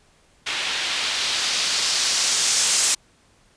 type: noise with low-pass filter sweep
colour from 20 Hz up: blue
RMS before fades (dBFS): -22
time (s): 0.46-2.95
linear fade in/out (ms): 10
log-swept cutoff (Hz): 2900 to 7400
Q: 1.3
effects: pink hiss -58 dBFS RMS until 3.56 s + resampled to 22050 Hz